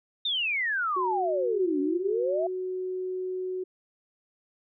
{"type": "exponential two-way sweep", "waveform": "sine", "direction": "down then up", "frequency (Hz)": [3729, 277.2, 688], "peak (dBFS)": -25, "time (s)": [0.25, 2.47], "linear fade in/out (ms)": 5, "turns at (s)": 1.8}
{"type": "tone", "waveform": "sine", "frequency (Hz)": 370, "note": "F#4", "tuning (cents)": 0, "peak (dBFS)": -29, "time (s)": [0.96, 3.64], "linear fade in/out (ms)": 10}
{"effects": []}